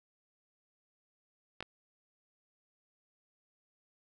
clicks, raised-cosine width 0.3 ms, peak -24 dBFS, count 2, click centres 1.606 / 1.626 s, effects none

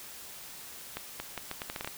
accelerating click train, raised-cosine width 0.3 ms, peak -19 dBFS, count 10, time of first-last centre 0.97-1.875 s, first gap 230 ms, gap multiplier 0.77, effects white hiss -46 dBFS RMS until 1.97 s

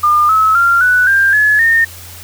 sine tone with pitch steps, 1206 / 1292.6 / 1385.3 / 1484.8 / 1591.3 / 1705.5 / 1828 Hz, D6 / E6 / F6 / F#6 / G6 / G#6 / A#6, +46 / -34 / -14 / +6 / +26 / +46 / -34 cents, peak -7 dBFS, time 0.03-1.85 s, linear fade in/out 10 ms, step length 260 ms, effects added 88 Hz sine -35 dBFS peak until 2.23 s + white hiss -34 dBFS RMS until 2.23 s

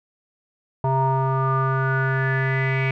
square tone with low-pass filter sweep, 133.1 Hz, C3, 30 cents sharp, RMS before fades -21 dBFS, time 0.84-2.91 s, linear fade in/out 2 ms, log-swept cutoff 860 to 2300 Hz, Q 7.9, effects none

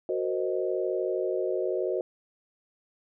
sine chord, C half-diminished seventh, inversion second, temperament equal with one note detuned, 370 / 462.7 / 523.3 / 622.3 Hz, Gb4 / Bb4 / C5 / Eb5, 0 / -13 / 0 / 0 cents, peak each -29 / -33 / -32 / -33 dBFS, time 0.09-2.01 s, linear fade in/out 2 ms, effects none

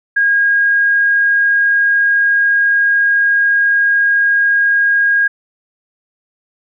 sine tone, 1631 Hz, G#6, 32 cents flat, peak -9 dBFS, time 0.16-5.28 s, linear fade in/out 10 ms, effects none

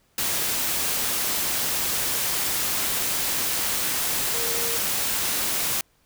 sine tone in noise, 466.2 Hz, A#4, in tune, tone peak -33 dBFS, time 4.34-4.77 s, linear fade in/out 2 ms, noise white, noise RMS -25 dBFS, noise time 0.18-5.81 s, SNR -11 dB, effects pink hiss -64 dBFS RMS until 6.05 s

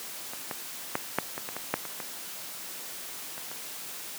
clicks, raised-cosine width 0.5 ms, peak -23 / -17 / -11 / -8 / -18 / -20 / -19 / -9 / -22 / -20 / -25 / -25 dBFS, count 12, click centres 0.335 / 0.512 / 0.954 / 1.186 / 1.379 / 1.489 / 1.566 / 1.74 / 1.853 / 2.002 / 3.379 / 3.515 s, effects white hiss -40 dBFS RMS until 4.18 s + high-pass 150 Hz 12 dB/octave

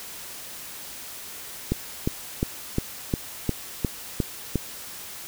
click train, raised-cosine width 3 ms, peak -9 dBFS, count 9, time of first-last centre 1.72-4.557 s, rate 2.82 Hz, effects white hiss -39 dBFS RMS until 5.27 s

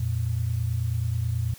sine tone pair together, 87.26 / 116.54 Hz, F2 / A#2, -1 / 0 cents, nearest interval perfect fourth, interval 501 cents, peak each -28 / -25 dBFS, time 0-1.54 s, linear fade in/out 5 ms, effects white hiss -49 dBFS RMS until 1.58 s

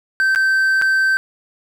triangle tone with dropouts, 1552 Hz, G6, 18 cents flat, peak -11 dBFS, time 0.2-1.17 s, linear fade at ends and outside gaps 0 ms, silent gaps 0.349-0.359 / 0.815-0.821 s, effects none

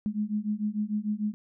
sine beating tone pair, 207.3 / 214 Hz, G#3 / A3, -3 / -48 cents, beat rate 6.7 Hz, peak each -30 dBFS, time 0.06-1.34 s, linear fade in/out 0 ms, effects none

